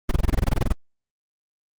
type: noise bursts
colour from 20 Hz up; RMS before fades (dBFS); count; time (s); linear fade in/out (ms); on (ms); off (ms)
brown; -17; 14; 0.09-0.725; 5; 24; 23
effects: Opus 32 kbps